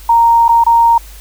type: tone with dropouts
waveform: sine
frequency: 929 Hz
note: A#5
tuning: 6 cents flat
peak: -5 dBFS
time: 0.09-0.98 s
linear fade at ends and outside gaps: 5 ms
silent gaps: 0.482-0.49 / 0.639-0.664 s
effects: added 50 Hz sine -32 dBFS peak until 1.2 s + white hiss -39 dBFS RMS until 1.2 s